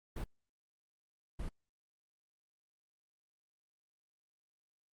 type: noise bursts at uneven times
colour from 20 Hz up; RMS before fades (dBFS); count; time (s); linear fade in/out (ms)
brown; -39; 2; 0.16-0.24 / 1.39-1.49; 5
effects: Opus 32 kbps